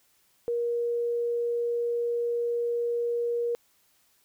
sine tone, 473.7 Hz, A#4, 28 cents sharp, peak -25 dBFS, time 0.48-3.55 s, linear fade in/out 0 ms, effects white hiss -66 dBFS RMS until 4.24 s

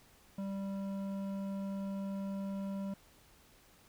sine tone with hard clipping, 196 Hz, G3, in tune, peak -38 dBFS, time 0.38-2.94 s, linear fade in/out 5 ms, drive 10 dB, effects pink hiss -63 dBFS RMS until 3.88 s

